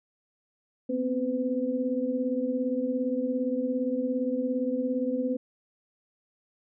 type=tone cluster; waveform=sine; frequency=244.3 / 261.7 / 505 Hz; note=B3 / C4 / B4; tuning=-19 / 0 / +39 cents; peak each=-31 / -29 / -30 dBFS; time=0.89-5.37 s; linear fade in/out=10 ms; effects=none